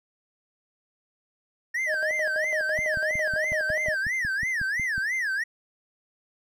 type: tone with vibrato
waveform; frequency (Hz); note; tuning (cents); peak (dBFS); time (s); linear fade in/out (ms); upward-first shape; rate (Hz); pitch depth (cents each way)
triangle; 1795; A6; +34; -23; 1.74-5.44; 10; sine; 3; 270
type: tone with tremolo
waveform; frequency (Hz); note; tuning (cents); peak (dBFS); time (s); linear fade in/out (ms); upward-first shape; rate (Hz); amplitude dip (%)
triangle; 620; D#5; -6; -25; 1.86-3.97; 50; square; 6; 70
type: click train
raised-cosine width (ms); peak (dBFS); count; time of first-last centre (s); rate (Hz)
5; -25; 13; 2.79-4.98; 5.48
effects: none